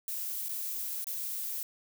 violet noise with dropouts, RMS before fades -36 dBFS, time 0.08-1.63 s, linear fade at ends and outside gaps 1 ms, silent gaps 0.485-0.492 / 1.043-1.069 s, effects none

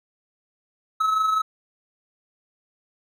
triangle tone with amplitude modulation, 1291 Hz, E6, 37 cents flat, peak -15 dBFS, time 1-1.42 s, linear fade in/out 10 ms, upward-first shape sine, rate 24.8 Hz, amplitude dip 45%, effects none

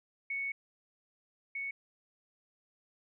sine tone pair in turn, 2217 / 2217 Hz, C#7 / C#7, 0 / 0 cents, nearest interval unison, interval 0 cents, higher neither, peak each -33 / -35 dBFS, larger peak first, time 0.3-0.52 / 1.55-1.71 s, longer first, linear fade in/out 5 ms, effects none

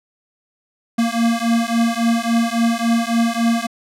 square beating tone pair, 229.9 / 233.5 Hz, A#3 / A#3, -24 / +3 cents, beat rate 3.6 Hz, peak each -19 dBFS, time 0.98-3.67 s, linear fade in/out 10 ms, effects low-pass 11000 Hz 12 dB/octave

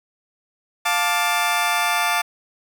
20% pulse chord, D minor, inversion first, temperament just, 704.8 / 881 / 1174.7 Hz, F5 / A5 / D6, +16 / +2 / 0 cents, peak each -18 dBFS, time 0.85-2.22 s, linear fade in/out 10 ms, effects none

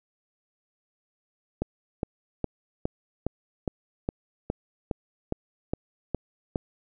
click train, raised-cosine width 2 ms, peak -13 dBFS, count 13, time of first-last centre 1.62-6.558 s, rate 2.43 Hz, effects none

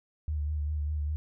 sine tone with vibrato, 75 Hz, D2, 37 cents sharp, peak -28 dBFS, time 0.28-1.16 s, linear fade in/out 0 ms, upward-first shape sine, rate 5 Hz, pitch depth 39 cents each way, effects none

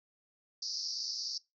pink band-pass noise, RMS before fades -38 dBFS, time 0.62-1.38 s, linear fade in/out 5 ms, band 4500 to 5700 Hz, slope 96 dB/octave, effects noise-tail reverb RT60 0.2 s tail -22 dB re dry

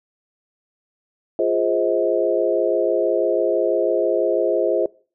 sine chord, F minor seventh, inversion none, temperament equal with one note detuned, 349.2 / 415.3 / 523.3 / 635.3 Hz, F4 / Ab4 / C5 / Eb5, 0 / 0 / 0 / +36 cents, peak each -22 dBFS, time 1.39-4.86 s, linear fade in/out 2 ms, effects noise-tail reverb RT60 0.4 s tail -22 dB re dry

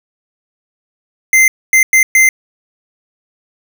square tone bursts at uneven times, 2078 Hz, C7, 12 cents flat, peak -6 dBFS, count 4, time 1.33-1.48 / 1.73-1.83 / 1.93-2.03 / 2.15-2.29 s, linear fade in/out 2 ms, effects none

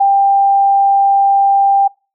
sine tone, 792 Hz, G5, 18 cents sharp, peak -7 dBFS, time 0-1.88 s, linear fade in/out 10 ms, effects noise-tail reverb RT60 0.3 s tail -25 dB re dry

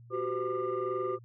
sine tone cluster, 364.4 / 386.4 / 509 / 1199 Hz, F#4 / G4 / C5 / D6, -26 / -25 / -48 / +36 cents, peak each -34 / -33 / -35 / -35 dBFS, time 0.1-1.19 s, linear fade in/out 50 ms, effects tanh soft clip ceiling -24 dBFS + added 118 Hz sine -50 dBFS peak until 1.24 s

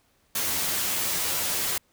white noise with comb filter, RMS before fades -27 dBFS, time 0.35-1.78 s, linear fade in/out 5 ms, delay 11 ms, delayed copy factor +0.7, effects pink hiss -66 dBFS RMS until 1.92 s

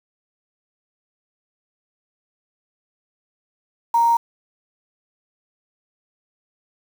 sine tone with quantisation, 932.3 Hz, A#5, in tune, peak -13 dBFS, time 3.94-4.17 s, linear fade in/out 5 ms, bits 6, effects none

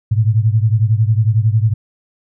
sine beating tone pair, 106.6 / 117.6 Hz, G#2 / A#2, +46 / +16 cents, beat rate 11 Hz, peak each -12 / -15 dBFS, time 0.11-1.74 s, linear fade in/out 10 ms, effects none

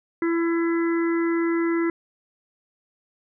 harmonic tone, 335.3 Hz, E4, 30 cents sharp, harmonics 1 / 3 / 4 / 5 / 6, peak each -20 / -36 / -34 / -37 / -34 dBFS, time 0.22-1.9 s, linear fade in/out 2 ms, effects none

